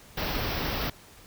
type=band-stop noise; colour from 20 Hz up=pink; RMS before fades=-30 dBFS; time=0.17-0.9 s; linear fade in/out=5 ms; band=5700 to 13000 Hz; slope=96 dB/octave; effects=pink hiss -52 dBFS RMS until 1.26 s